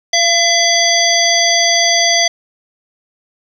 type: harmonic tone with a mistuned harmonic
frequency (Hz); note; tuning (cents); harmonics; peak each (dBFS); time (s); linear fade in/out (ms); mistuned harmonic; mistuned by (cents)
673; E5; +36; 1 / 3 / 5 / 7 / 9; -16 / -16 / -16 / -16 / -16; 0.13-2.28; 5; 1; +26
effects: 7-bit